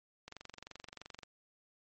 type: click train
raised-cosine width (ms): 0.2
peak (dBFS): -29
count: 23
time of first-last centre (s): 0.28-1.232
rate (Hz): 23.1
effects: MP3 32 kbps